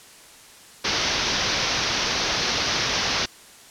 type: low-pass noise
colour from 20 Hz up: white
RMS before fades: -24 dBFS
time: 0.84-3.26 s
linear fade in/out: 10 ms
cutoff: 6100 Hz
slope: 96 dB/octave
effects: white hiss -47 dBFS RMS until 3.7 s + low-pass 10000 Hz 12 dB/octave